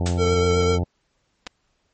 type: harmonic tone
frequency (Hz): 87.8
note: F2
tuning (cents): +10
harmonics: 1 / 2 / 3 / 4 / 5 / 6 / 7 / 8 / 9 / 10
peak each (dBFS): -21 / -27 / -31 / -33 / -35 / -37 / -38 / -39 / -40 / -41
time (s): 0-0.84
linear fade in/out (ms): 5
type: noise with exponential decay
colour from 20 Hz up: white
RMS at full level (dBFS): -24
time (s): 0.06-0.26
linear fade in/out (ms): 1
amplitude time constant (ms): 42
type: tone with vibrato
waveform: square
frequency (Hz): 449.6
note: A4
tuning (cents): +37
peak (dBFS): -19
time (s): 0.17-0.79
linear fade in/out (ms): 50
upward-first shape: sine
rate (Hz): 7.9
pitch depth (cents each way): 20
type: clicks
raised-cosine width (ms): 0.2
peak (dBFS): -15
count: 2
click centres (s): 1.467 / 1.471
effects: pink hiss -69 dBFS RMS until 1.93 s + MP3 32 kbps